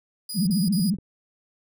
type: tone bursts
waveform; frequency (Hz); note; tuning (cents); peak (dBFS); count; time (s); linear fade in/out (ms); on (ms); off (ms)
20% pulse; 4927; D#8; -18; -25; 3; 0.29-0.902; 5; 180; 36
type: tone with vibrato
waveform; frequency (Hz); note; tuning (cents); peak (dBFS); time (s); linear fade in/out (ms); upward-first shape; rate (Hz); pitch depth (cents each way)
sine; 190; F#3; +46; -19; 0.34-0.97; 50; triangle; 14; 290
type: clicks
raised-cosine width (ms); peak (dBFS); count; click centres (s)
3; -29; 6; 0.455 / 0.5 / 0.678 / 0.797 / 0.941 / 0.986
effects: none